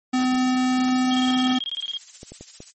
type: tone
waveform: square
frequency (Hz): 254.9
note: C4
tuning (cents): -45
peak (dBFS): -19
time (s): 0.13-1.59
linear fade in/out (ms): 10
type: tone bursts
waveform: sine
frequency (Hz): 3247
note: G#7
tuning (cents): -40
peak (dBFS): -25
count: 16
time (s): 1.11-1.969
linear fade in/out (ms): 0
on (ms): 34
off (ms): 21
type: noise with tremolo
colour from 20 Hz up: violet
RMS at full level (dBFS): -32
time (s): 1.74-2.73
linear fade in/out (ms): 50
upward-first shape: sine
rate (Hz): 15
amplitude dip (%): 65
type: clicks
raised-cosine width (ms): 2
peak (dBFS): -26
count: 4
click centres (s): 2.231 / 2.32 / 2.41 / 2.604
effects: MP3 32 kbps